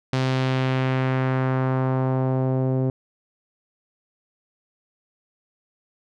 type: tone with low-pass filter sweep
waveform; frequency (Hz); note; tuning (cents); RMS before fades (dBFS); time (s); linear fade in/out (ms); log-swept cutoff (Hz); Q
sawtooth; 130.6; C3; -3; -22; 0.13-2.9; 2; 4800 to 470; 1.2
effects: none